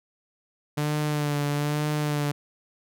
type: tone with vibrato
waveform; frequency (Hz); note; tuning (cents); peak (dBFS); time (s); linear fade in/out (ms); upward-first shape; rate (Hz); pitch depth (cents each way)
sawtooth; 147.7; D3; +10; -20; 0.77-2.32; 10; sine; 1.1; 34
effects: none